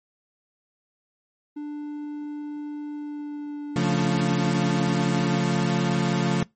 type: tone with pitch glide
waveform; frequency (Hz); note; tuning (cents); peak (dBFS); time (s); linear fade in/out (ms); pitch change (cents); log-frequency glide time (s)
triangle; 295.4 to 288.8; D4 to D4; +10 to -29; -28; 1.56-5.36; 10; -39; 2.93-4.48
type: chord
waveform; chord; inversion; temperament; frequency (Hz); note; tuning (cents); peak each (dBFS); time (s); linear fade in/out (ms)
35% pulse; Db augmented; none; equal; 138.59 / 174.61 / 220; Db3 / F3 / A3; 0 / 0 / 0; -24 / -22 / -25; 3.76-6.43; 2
effects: noise-tail reverb RT60 0.2 s tail -24 dB re dry + MP3 32 kbps